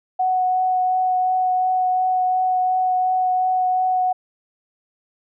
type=tone with vibrato; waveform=sine; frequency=740 Hz; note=F#5; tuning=in tune; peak=-16 dBFS; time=0.19-4.13 s; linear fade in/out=10 ms; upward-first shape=triangle; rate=2.8 Hz; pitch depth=11 cents each way; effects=none